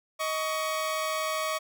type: tone pair together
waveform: sawtooth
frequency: 627.9 / 1123 Hz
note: D#5 / C#6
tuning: +16 / +22 cents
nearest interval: minor seventh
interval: 1006 cents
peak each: -27 dBFS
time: 0.19-1.59 s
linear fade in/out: 20 ms
effects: none